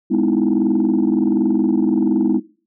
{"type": "tone cluster", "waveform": "sine", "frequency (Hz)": [207.7, 251.8, 311.5, 332.8], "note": ["G#3", "B3", "D#4", "E4"], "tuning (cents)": [0, 34, 2, 17], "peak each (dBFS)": -18, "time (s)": [0.1, 2.4], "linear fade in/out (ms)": 20, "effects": ["noise-tail reverb RT60 0.4 s tail -21 dB re dry", "tanh soft clip ceiling -8 dBFS"]}